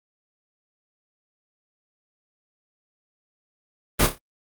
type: noise with echo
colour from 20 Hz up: pink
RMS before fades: -18 dBFS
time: 3.99-4.07 s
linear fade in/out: 10 ms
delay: 29 ms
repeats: 4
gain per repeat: -8 dB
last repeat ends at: 4.186 s
effects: Opus 32 kbps